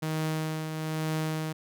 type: tone with tremolo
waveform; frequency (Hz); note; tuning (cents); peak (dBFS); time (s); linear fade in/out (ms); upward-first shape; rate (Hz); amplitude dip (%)
sawtooth; 157.2; D#3; +18; -23; 0.02-1.53; 10; triangle; 1.1; 50
effects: none